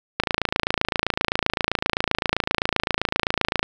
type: click train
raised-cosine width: 0.3 ms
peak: -3 dBFS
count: 96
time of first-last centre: 0.2-3.63 s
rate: 27.7 Hz
effects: none